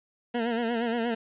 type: tone with vibrato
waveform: 20% pulse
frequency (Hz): 233.1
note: A#3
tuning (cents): 0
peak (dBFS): -21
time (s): 0.34-1.15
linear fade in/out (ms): 10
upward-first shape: sine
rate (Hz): 8.5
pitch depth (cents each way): 68
effects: resampled to 8000 Hz + 9-bit